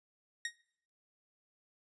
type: tone with exponential decay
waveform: sawtooth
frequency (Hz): 1872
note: A#6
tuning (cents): +7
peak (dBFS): -28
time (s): 0.45-0.55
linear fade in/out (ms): 2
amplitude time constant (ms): 20
effects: noise-tail reverb RT60 0.6 s tail -21 dB re dry + resampled to 22050 Hz